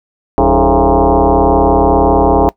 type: tone with frequency modulation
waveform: sine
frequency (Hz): 200.4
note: G3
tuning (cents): +38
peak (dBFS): -6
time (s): 0.38-2.49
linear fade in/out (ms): 0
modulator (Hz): 122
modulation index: 6.1
effects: noise-tail reverb RT60 0.1 s tail -20 dB re dry